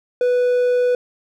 triangle tone, 493.8 Hz, B4, in tune, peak -12 dBFS, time 0.21-0.95 s, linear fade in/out 2 ms, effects none

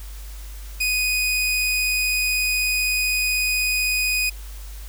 sawtooth tone, 2489 Hz, D#7, in tune, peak -16 dBFS, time 0.8-4.3 s, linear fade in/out 10 ms, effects added 50 Hz sine -33 dBFS peak until 4.88 s + white hiss -45 dBFS RMS until 4.88 s

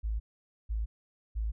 sine tone bursts, 54.2 Hz, A1, 25 cents flat, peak -29 dBFS, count 3, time 0.03-1.52 s, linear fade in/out 20 ms, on 170 ms, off 490 ms, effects none

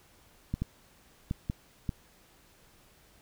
clicks, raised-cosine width 5 ms, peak -18 dBFS, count 5, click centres 0.54 / 0.62 / 1.311 / 1.499 / 1.892 s, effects pink hiss -61 dBFS RMS until 3.21 s

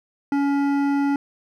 triangle tone with hard clipping, 281.5 Hz, C#4, 27 cents sharp, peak -20 dBFS, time 0.32-1.16 s, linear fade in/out 2 ms, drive 16 dB, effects none

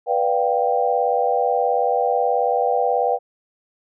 sine chord, G dominant seventh, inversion first, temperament just, 490 / 588 / 705.6 / 784 Hz, B4 / D5 / F5 / G5, -14 / +2 / +18 / 0 cents, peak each -21 / -25 / -22 / -21 dBFS, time 0.06-3.19 s, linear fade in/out 50 ms, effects none

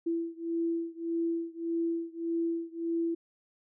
sine beating tone pair, 333.2 / 334.9 Hz, E4 / E4, +19 / +27 cents, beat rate 1.7 Hz, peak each -32 / -33 dBFS, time 0.06-3.15 s, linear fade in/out 10 ms, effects none

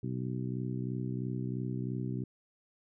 harmonic tone, 63 Hz, B1, 35 cents sharp, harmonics 2 / 3 / 4 / 5 / 6, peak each -35 / -39 / -41 / -43 / -45 dBFS, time 0.03-2.24 s, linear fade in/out 5 ms, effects none

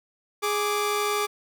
sawtooth tone pair together, 414.7 / 1172 Hz, G#4 / D6, -3 / -4 cents, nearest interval octave + tritone, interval 1799 cents, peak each -22 / -23 dBFS, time 0.42-1.27 s, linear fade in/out 20 ms, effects none

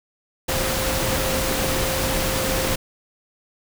sine tone in noise, 526 Hz, C5, 9 cents sharp, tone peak -27 dBFS, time 0.48-2.76 s, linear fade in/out 10 ms, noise pink, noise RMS -23 dBFS, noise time 0.48-2.76 s, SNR -7 dB, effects none

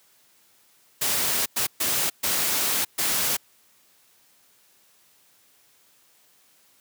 white noise bursts at uneven times, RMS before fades -24 dBFS, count 5, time 1.01-1.46 / 1.56-1.67 / 1.8-2.1 / 2.23-2.85 / 2.98-3.37 s, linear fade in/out 10 ms, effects white hiss -60 dBFS RMS until 6.8 s + high-pass 100 Hz 12 dB/octave

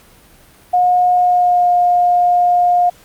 sine tone with pitch glide, 720 to 710.1 Hz, F#5 to F5, -47 to +29 cents, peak -9 dBFS, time 0.73-2.9 s, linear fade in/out 10 ms, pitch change -24 cents, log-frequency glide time 1.16-1.71 s, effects pink hiss -46 dBFS RMS until 3.04 s + Opus 48 kbps

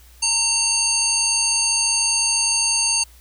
harmonic tone with a mistuned harmonic, 913 Hz, A#5, 36 cents flat, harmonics 1 / 3 / 5 / 7 / 9 / 10, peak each -31 / -26 / -22 / -21 / -27 / -24 dBFS, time 0.22-3.04 s, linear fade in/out 10 ms, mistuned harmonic 9, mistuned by -17 cents, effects added 60 Hz sine -46 dBFS peak until 3.2 s + white hiss -52 dBFS RMS until 3.2 s

